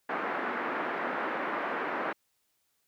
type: band-pass noise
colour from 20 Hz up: white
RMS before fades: -33 dBFS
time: 0.09-2.13 s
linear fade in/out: 5 ms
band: 230 to 1700 Hz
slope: 24 dB/octave
effects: white hiss -75 dBFS RMS until 2.87 s